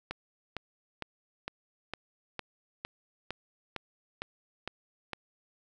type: click train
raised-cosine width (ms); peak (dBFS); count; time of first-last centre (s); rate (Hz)
0.3; -19; 12; 0.11-5.133; 2.19
effects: none